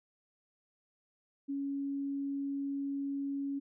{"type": "tone", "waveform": "sine", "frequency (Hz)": 278.5, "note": "C#4", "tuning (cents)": 8, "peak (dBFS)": -33, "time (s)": [1.48, 3.6], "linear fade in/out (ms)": 20, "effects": []}